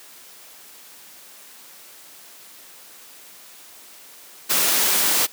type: noise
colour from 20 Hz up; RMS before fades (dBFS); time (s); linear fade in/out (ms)
white; -19; 4.49-5.27; 20
effects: white hiss -45 dBFS RMS until 5.32 s + high-pass 200 Hz 12 dB/octave